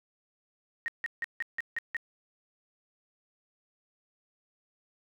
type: tone bursts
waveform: sine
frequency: 1864.7 Hz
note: A#6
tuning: in tune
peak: -29 dBFS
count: 7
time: 0.86-1.967 s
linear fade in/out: 0 ms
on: 21 ms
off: 160 ms
effects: 11-bit